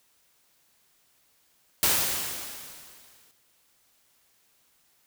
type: noise with exponential decay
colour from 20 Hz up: white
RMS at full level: -21 dBFS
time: 1.83-3.31 s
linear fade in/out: 0 ms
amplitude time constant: 320 ms
effects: white hiss -66 dBFS RMS until 5.06 s